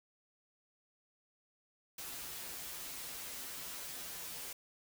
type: noise with comb filter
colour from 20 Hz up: white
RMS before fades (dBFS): -45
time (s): 1.98-4.53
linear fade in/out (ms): 5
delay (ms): 9.5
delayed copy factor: -0.95
effects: none